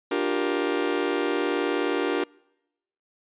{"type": "chord", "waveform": "40% pulse", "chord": "G minor seventh", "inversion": "second", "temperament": "just", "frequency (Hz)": [294, 352.8, 392, 470.4], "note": ["D4", "F4", "G4", "Bb4"], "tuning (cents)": [2, 18, 0, 16], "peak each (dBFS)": -28, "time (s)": [0.11, 2.24], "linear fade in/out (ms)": 5, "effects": ["noise-tail reverb RT60 0.9 s tail -26 dB re dry", "resampled to 8000 Hz"]}